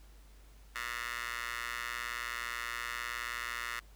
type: tone with high-pass filter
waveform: 15% pulse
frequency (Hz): 119.1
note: A#2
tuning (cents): +38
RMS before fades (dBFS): -39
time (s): 0.75-3.8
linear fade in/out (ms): 10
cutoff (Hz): 1600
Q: 3.9
effects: added 50 Hz sine -54 dBFS peak until 3.95 s + pink hiss -64 dBFS RMS until 3.95 s